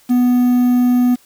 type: tone with quantisation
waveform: triangle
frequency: 246.9 Hz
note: B3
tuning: in tune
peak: -8 dBFS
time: 0.09-1.16 s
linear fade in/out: 20 ms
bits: 6
effects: white hiss -51 dBFS RMS until 1.25 s